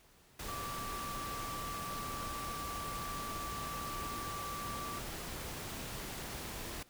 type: tone in noise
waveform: sine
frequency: 1163 Hz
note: D6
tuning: 17 cents flat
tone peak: -41 dBFS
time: 0.48-4.99 s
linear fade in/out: 5 ms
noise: pink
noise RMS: -43 dBFS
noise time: 0.39-6.83 s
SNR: -1 dB
effects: pink hiss -64 dBFS RMS until 6.89 s